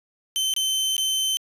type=tone with dropouts; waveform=sawtooth; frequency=3082 Hz; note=G7; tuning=30 cents flat; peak=-18 dBFS; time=0.36-1.37 s; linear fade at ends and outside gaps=0 ms; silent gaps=0.538-0.564 / 0.966-0.98 s; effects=resampled to 32000 Hz